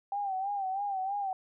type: tone with vibrato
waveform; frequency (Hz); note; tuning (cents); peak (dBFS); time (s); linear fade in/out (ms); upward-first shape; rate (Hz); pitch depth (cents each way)
sine; 784; G5; 0; -30; 0.12-1.33; 2; sine; 3.1; 76
effects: none